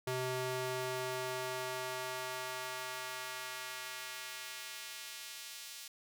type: tone with high-pass filter sweep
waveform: square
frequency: 128.1 Hz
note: C3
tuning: 36 cents flat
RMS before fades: -41 dBFS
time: 0.07-5.88 s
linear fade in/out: 5 ms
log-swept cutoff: 260 to 3900 Hz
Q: 0.76
effects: none